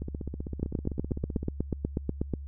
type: two click trains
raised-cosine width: 3 ms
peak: -15 / -22 dBFS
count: 15 / 23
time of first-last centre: 0.63-2.337 / 0.02-1.43 s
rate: 8.2 / 15.6 Hz
effects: added 70 Hz sine -37 dBFS peak until 2.47 s